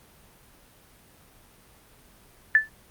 sine tone with exponential decay, 1753 Hz, A6, 7 cents flat, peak -10 dBFS, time 2.55-2.69 s, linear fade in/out 1 ms, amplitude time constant 29 ms, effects pink hiss -55 dBFS RMS until 2.9 s + Opus 32 kbps

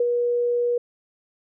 sine tone with ADSR envelope, 481.7 Hz, B4, 43 cents flat, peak -16 dBFS, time 0-0.78 s, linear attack 4 ms, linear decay 35 ms, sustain -3 dB, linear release 5 ms, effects none

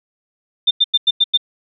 sine tone bursts, 3591 Hz, A7, 35 cents sharp, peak -9 dBFS, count 6, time 0.67-1.375 s, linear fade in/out 10 ms, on 40 ms, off 93 ms, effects none

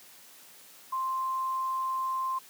sine tone, 1050 Hz, C6, 6 cents sharp, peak -28 dBFS, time 0.92-2.39 s, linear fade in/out 10 ms, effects white hiss -53 dBFS RMS until 2.49 s + high-pass 150 Hz 12 dB/octave

